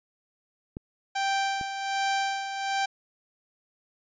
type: clicks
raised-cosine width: 3 ms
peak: -22 / -27 dBFS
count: 2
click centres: 0.769 / 1.612 s
type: tone with tremolo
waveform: sawtooth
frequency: 784 Hz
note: G5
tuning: in tune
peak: -20 dBFS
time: 1.15-2.86 s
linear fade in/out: 10 ms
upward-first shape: sine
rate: 1.3 Hz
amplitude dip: 60%
effects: resampled to 16000 Hz